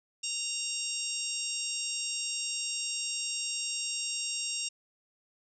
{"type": "harmonic tone with a mistuned harmonic", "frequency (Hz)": 930, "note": "A#5", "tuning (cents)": -4, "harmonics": [3, 4, 5, 6, 7, 8, 9], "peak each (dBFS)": [-38, -43, -47, -36, -44, -39, -40], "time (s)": [0.23, 4.69], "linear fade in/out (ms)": 10, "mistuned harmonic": 7, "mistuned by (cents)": 27, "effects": []}